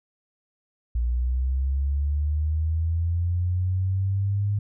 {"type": "linear sweep", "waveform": "sine", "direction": "up", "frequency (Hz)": [58.27, 103.2], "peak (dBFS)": -21, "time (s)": [0.95, 4.59], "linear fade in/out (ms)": 5, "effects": []}